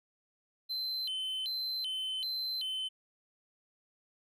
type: tone with vibrato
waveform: triangle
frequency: 3535 Hz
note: A7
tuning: 7 cents sharp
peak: -32 dBFS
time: 0.69-2.89 s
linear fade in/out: 20 ms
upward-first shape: square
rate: 1.3 Hz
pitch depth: 250 cents each way
effects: none